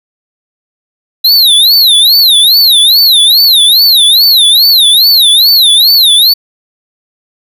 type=tone with vibrato; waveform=square; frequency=3947 Hz; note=B7; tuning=2 cents flat; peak=-3 dBFS; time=1.24-6.34 s; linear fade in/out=10 ms; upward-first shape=sine; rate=2.4 Hz; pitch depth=240 cents each way; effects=none